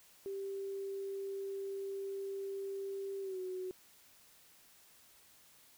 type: tone with pitch glide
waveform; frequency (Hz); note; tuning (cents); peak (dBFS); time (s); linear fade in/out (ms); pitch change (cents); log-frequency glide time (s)
sine; 392 to 370.2; G4 to F#4; 0 to +1; -38; 0.26-3.71; 0; -99; 3.21-3.39
effects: white hiss -63 dBFS RMS until 5.77 s